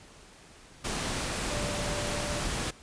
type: tone in noise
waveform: sine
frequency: 587.3 Hz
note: D5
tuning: in tune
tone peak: -37 dBFS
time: 1.5-2.4 s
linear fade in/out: 10 ms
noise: pink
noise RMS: -32 dBFS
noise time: 0.84-2.71 s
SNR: -8 dB
effects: pink hiss -53 dBFS RMS until 2.82 s + resampled to 22050 Hz